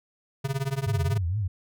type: tone with tremolo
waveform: square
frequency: 136.1 Hz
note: C#3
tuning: 31 cents flat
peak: -23 dBFS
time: 0.44-1.18 s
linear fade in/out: 10 ms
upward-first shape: triangle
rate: 18 Hz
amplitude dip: 100%
type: tone with vibrato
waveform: sine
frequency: 95 Hz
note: F#2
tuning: 46 cents sharp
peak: -24 dBFS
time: 0.86-1.48 s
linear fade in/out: 10 ms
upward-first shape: triangle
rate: 4.3 Hz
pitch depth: 280 cents each way
effects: none